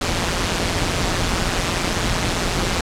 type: noise with amplitude modulation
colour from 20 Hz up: pink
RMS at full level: -17 dBFS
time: 0.01-2.81 s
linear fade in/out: 5 ms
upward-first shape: sine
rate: 175 Hz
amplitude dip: 75%
effects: low-pass 7000 Hz 12 dB/octave